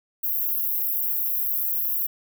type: high-pass noise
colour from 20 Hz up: pink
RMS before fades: -25 dBFS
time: 0.23-2.07 s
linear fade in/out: 10 ms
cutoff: 12000 Hz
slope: 96 dB/octave
effects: none